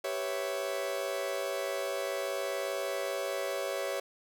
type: chord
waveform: 40% pulse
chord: C# half-diminished seventh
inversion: second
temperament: equal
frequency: 392 / 493.9 / 554.4 / 659.3 Hz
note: G4 / B4 / C#5 / E5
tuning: 0 / 0 / 0 / 0 cents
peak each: -38 / -40 / -34 / -38 dBFS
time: 0.04-4 s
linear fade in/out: 5 ms
effects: none